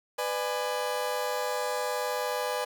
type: chord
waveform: 30% pulse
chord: G# diminished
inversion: first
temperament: just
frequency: 498.4 / 598 / 830.6 Hz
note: B4 / D5 / G#5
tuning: +16 / +31 / 0 cents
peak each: -29 / -31 / -32 dBFS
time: 0.18-2.65 s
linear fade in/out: 10 ms
effects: 9-bit